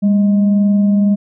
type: tone with frequency modulation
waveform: sine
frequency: 201.6 Hz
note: G3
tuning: 49 cents sharp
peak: -9 dBFS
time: 0.02-1.16 s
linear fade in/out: 20 ms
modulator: 425 Hz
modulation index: 0.23
effects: none